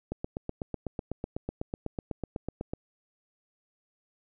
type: click train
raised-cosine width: 2 ms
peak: -19 dBFS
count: 22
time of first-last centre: 0.12-2.735 s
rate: 8.03 Hz
effects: none